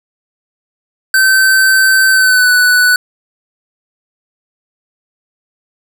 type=tone with pitch glide; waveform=square; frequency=1542 to 1486.9 Hz; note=G6 to F#6; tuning=-29 to +8 cents; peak=-7 dBFS; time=1.14-2.96 s; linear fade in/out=2 ms; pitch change=-63 cents; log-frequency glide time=2.11-2.5 s; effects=none